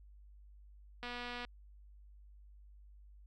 click train, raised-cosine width 0.3 ms, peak -28 dBFS, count 103, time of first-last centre 1.03-1.45 s, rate 243 Hz, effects added 50 Hz sine -55 dBFS peak until 3.26 s

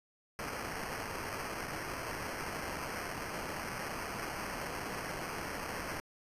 violet noise with sample-and-hold, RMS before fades -40 dBFS, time 0.39-6 s, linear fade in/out 0 ms, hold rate 3675 Hz, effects resampled to 32000 Hz

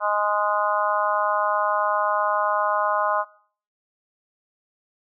harmonic tone, 207.7 Hz, G#3, in tune, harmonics 3 / 4 / 5 / 6 / 7, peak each -25 / -27 / -24 / -26 / -30 dBFS, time 0-3.25 s, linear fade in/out 50 ms, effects noise-tail reverb RT60 0.5 s tail -21 dB re dry

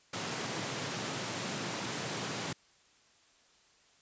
pink high-pass noise, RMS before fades -37 dBFS, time 0.13-2.53 s, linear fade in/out 5 ms, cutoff 110 Hz, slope 48 dB/octave, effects white hiss -65 dBFS RMS until 4.01 s + resampled to 16000 Hz

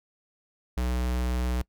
square tone, 61.74 Hz, B1, in tune, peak -26 dBFS, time 0.77-1.62 s, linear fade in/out 5 ms, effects noise-tail reverb RT60 0.1 s tail -23 dB re dry

